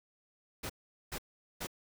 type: noise bursts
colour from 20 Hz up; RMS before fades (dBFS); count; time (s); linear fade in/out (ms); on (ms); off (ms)
pink; -39; 3; 0.63-1.671; 10; 67; 420
effects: none